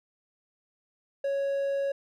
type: tone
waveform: triangle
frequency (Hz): 554.4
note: C#5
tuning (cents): 0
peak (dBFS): -24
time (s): 1.24-1.92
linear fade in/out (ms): 5
effects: none